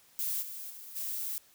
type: noise with level steps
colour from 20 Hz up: violet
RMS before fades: -33 / -42 / -47 / -36 dBFS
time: 0.19-1.38 s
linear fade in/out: 0 ms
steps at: 0.41 / 0.69 / 0.95 s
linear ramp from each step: 20 ms
effects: white hiss -62 dBFS RMS until 1.54 s